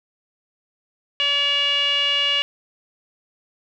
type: tone with low-pass filter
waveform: 5% pulse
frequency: 570 Hz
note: C#5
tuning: 48 cents sharp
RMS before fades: -20 dBFS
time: 1.2-2.42 s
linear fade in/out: 0 ms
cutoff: 2900 Hz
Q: 7
effects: none